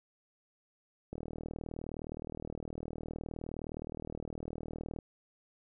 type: click train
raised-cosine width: 2 ms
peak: -27 dBFS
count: 153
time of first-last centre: 1.13-4.988 s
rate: 39.4 Hz
effects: none